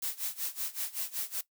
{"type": "noise with tremolo", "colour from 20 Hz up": "blue", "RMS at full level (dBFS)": -33, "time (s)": [0.02, 1.41], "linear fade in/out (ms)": 5, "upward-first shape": "sine", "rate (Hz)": 5.3, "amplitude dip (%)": 90, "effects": ["noise-tail reverb RT60 0.1 s tail -17 dB re dry"]}